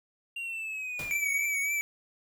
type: linear sweep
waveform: triangle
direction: down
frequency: 2782 to 2200 Hz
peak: -32 dBFS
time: 0.36-1.46 s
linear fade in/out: 5 ms
type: noise with exponential decay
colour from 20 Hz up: pink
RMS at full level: -38 dBFS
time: 0.99-1.36 s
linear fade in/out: 2 ms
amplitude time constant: 80 ms
type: tone with vibrato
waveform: square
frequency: 2280 Hz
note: C#7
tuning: 48 cents sharp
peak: -28 dBFS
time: 1.11-1.81 s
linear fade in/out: 0 ms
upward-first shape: triangle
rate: 3.6 Hz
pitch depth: 52 cents each way
effects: none